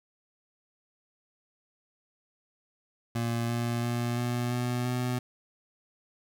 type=tone with pitch steps; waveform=25% pulse; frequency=117.1 / 118.53 / 119.98 / 121.44 / 122.92 / 124.42 Hz; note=A#2 / A#2 / B2 / B2 / B2 / B2; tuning=+8 / +29 / -50 / -29 / -8 / +13 cents; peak=-24 dBFS; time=3.15-5.19 s; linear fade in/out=5 ms; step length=340 ms; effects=none